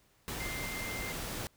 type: tone in noise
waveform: sine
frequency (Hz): 2093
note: C7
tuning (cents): 0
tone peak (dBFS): -40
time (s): 0.4-1.12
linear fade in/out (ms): 0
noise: pink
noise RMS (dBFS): -39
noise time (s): 0.28-1.47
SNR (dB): -4
effects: pink hiss -68 dBFS RMS until 1.56 s